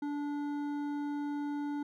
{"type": "tone with hard clipping", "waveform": "triangle", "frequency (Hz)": 290.4, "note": "D4", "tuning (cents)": -19, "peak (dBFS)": -35, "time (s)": [0.02, 1.83], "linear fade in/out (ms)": 5, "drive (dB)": 13, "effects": []}